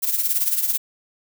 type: noise with tremolo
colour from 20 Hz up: violet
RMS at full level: -18 dBFS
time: 0.02-0.78 s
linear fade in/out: 20 ms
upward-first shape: triangle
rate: 18 Hz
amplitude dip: 75%
effects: none